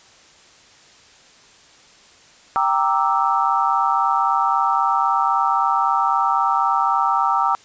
sine chord, E half-diminished seventh, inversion first, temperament equal, 784 / 932.3 / 1174.7 / 1318.5 Hz, G5 / Bb5 / D6 / E6, 0 / 0 / 0 / 0 cents, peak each -21 dBFS, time 2.56-7.55 s, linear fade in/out 0 ms, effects white hiss -49 dBFS RMS until 7.64 s + resampled to 16000 Hz

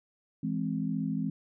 sine chord, E augmented, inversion none, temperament equal, 164.81 / 207.7 / 261.6 Hz, E3 / G#3 / B#3, 0 / 0 / 0 cents, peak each -33 dBFS, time 0.43-1.3 s, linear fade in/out 5 ms, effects none

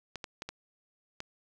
clicks, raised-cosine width 0.2 ms, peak -21 dBFS, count 5, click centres 0.157 / 0.242 / 0.421 / 0.49 / 1.204 s, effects none

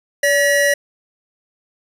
square tone pair together, 572 / 1924 Hz, D5 / B6, -46 / -46 cents, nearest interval octave + major sixth, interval 2100 cents, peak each -16 dBFS, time 0.23-0.74 s, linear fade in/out 5 ms, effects resampled to 32000 Hz + 8-bit

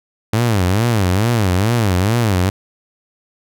sawtooth tone with vibrato, 103.83 Hz, G#2, in tune, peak -9 dBFS, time 0.33-2.5 s, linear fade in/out 5 ms, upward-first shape sine, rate 2.3 Hz, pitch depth 260 cents each way, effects none

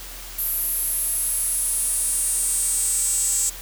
sawtooth tone with high-pass filter sweep, 464.1 Hz, A#4, 8 cents flat, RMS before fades -23 dBFS, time 0.38-3.5 s, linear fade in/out 10 ms, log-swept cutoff 12000 to 7700 Hz, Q 6.6, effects added 40 Hz sine -39 dBFS peak until 3.61 s + white hiss -38 dBFS RMS until 3.61 s

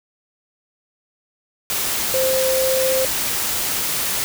sine tone in noise, 523 Hz, C5, 1 cent flat, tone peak -17 dBFS, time 2.14-3.05 s, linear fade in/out 0 ms, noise white, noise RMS -22 dBFS, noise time 1.7-4.24 s, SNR +2 dB, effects none

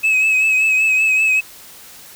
sine tone with vibrato, 2569 Hz, E7, 45 cents flat, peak -9 dBFS, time 0.03-1.41 s, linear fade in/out 20 ms, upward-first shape triangle, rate 5.2 Hz, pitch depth 44 cents each way, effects tanh soft clip ceiling -11 dBFS + white hiss -40 dBFS RMS until 2.15 s

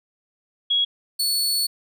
sine / sawtooth tone pair in turn, 3322 / 4425 Hz, G#7 / C#8, 0 / -4 cents, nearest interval perfect fourth, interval 496 cents, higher second, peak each -17 dBFS, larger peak neither, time 0.7-0.85 / 1.19-1.67 s, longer second, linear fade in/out 10 ms, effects none

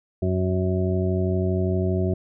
harmonic tone, 92.5 Hz, F#2, in tune, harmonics 1 / 2 / 3 / 4 / 6 / 7, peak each -23 / -26 / -34 / -26 / -38 / -31 dBFS, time 0.22-2.14 s, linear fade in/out 5 ms, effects none

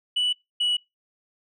sine tone pair in turn, 2960 / 2938 Hz, F#7 / F#7, 0 / -13 cents, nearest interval unison, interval 13 cents, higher first, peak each -18 dBFS, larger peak neither, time 0.16-0.33 / 0.6-0.77 s, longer neither, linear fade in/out 10 ms, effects noise-tail reverb RT60 0.2 s tail -25 dB re dry + tanh soft clip ceiling -19 dBFS

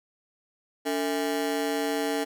30% pulse ring-modulated tone, 367.6 Hz, F#4, 11 cents flat, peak -20 dBFS, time 0.85-2.25 s, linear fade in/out 20 ms, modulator 81.7 Hz, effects none

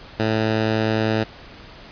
10% pulse tone, 110 Hz, A2, in tune, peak -10 dBFS, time 0.19-1.24 s, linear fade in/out 10 ms, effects pink hiss -42 dBFS RMS until 1.91 s + resampled to 11025 Hz

